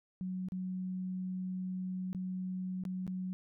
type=tone with dropouts; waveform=sine; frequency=185 Hz; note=F#3; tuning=in tune; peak=-35 dBFS; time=0.21-3.33 s; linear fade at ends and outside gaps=0 ms; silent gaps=0.486-0.521 / 2.13-2.148 / 2.837-2.852 / 3.067-3.077 s; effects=none